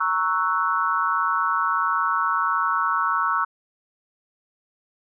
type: chord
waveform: sine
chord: F# dominant seventh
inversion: first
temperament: equal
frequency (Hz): 932.3 / 1108.7 / 1318.5 / 1480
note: A#5 / C#6 / E6 / F#6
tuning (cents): 0 / 0 / 0 / 0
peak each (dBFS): -28 / -24 / -23 / -27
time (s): 0-3.45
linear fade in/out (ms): 10
effects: none